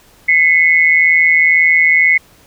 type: tone pair together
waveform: sine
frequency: 2025 / 2187 Hz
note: B6 / C#7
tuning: +43 / -24 cents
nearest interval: minor second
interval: 133 cents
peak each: -10 dBFS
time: 0.28-2.18 s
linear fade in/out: 10 ms
effects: pink hiss -47 dBFS RMS until 2.46 s